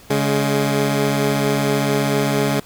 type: tone pair together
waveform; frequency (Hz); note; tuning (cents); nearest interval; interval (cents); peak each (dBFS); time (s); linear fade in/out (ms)
15% pulse; 140.79 / 209; C#3 / G#3; +27 / +11; perfect fifth; 684; -12 / -14; 0.1-2.6; 5
effects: pink hiss -45 dBFS RMS until 2.65 s